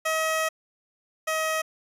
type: tone pair in turn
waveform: 15% pulse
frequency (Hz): 637 / 634.1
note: D#5 / D#5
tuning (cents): +41 / +33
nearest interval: unison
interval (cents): 8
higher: first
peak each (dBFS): -17 / -18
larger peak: first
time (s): 0.05-0.49 / 1.27-1.62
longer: first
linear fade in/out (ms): 10
effects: resampled to 32000 Hz